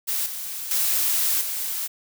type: noise with level steps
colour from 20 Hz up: blue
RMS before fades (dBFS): -25 / -32 / -22 / -28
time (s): 0.07-1.88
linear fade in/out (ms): 20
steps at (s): 0.26 / 0.71 / 1.41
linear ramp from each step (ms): 2
effects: none